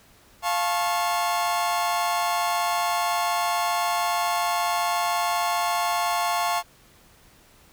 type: chord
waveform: 40% pulse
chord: F augmented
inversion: none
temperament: just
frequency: 698.5 / 873.1 / 1091.3 Hz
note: F5 / A5 / C#6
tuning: 0 / -14 / -27 cents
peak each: -25 / -27 / -26 dBFS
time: 0.42-6.63 s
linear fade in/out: 50 ms
effects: pink hiss -55 dBFS RMS until 7.72 s